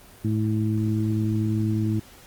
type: harmonic tone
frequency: 108.4 Hz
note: A2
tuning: 25 cents flat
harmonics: 1 / 2 / 3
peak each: -23 / -26 / -28 dBFS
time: 0.24-2 s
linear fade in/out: 10 ms
effects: pink hiss -49 dBFS RMS until 2.26 s + Opus 24 kbps